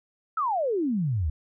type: exponential sweep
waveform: sine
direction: down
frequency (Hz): 1351 to 70.1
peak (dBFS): -23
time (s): 0.37-1.3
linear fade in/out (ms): 5
effects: none